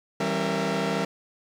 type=tone cluster; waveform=sawtooth; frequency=161.9 / 194.3 / 269.8 / 462.2 / 669 Hz; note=E3 / G3 / C#4 / A#4 / E5; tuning=-31 / -15 / -47 / -15 / +25 cents; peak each=-28 / -25 / -29 / -26 / -28 dBFS; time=0.2-1.05 s; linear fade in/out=5 ms; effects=low-pass 6000 Hz 12 dB/octave + 9-bit